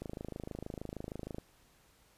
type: click train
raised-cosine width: 2 ms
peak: -27 dBFS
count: 37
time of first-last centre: 0.02-1.384 s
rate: 26.4 Hz
effects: pink hiss -66 dBFS RMS until 2.17 s + resampled to 32000 Hz